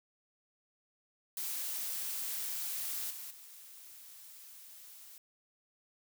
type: noise with level steps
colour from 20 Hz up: blue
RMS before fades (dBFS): -38 / -45 / -53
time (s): 1.37-5.18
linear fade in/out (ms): 2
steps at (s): 3.1 / 3.3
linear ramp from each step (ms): 10
effects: none